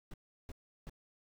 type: noise bursts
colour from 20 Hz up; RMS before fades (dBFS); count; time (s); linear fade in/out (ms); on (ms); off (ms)
brown; -45; 3; 0.11-0.897; 2; 29; 350
effects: none